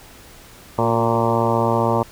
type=harmonic tone with a mistuned harmonic; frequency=115.4 Hz; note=A#2; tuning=17 cents flat; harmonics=1 / 2 / 3 / 4 / 5 / 6 / 7 / 8 / 9 / 10; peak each=-23 / -24 / -25 / -24 / -23 / -27 / -27 / -23 / -27 / -29 dBFS; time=0.78-2.03 s; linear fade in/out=5 ms; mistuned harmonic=3; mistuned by=+32 cents; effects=pink hiss -44 dBFS RMS until 2.11 s